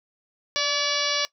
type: harmonic tone with a mistuned harmonic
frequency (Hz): 574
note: D5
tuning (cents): -40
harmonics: 1 / 2 / 3 / 4 / 5 / 6 / 7 / 8 / 9 / 10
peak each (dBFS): -31 / -31 / -31 / -31 / -31 / -31 / -31 / -31 / -31 / -31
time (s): 0.56-1.25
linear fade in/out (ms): 0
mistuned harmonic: 1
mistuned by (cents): +38
effects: noise-tail reverb RT60 0.1 s tail -20 dB re dry